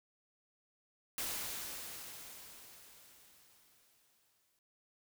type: noise with exponential decay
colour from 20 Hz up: white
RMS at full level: -38 dBFS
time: 1.18-4.59 s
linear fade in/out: 1 ms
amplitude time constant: 740 ms
effects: none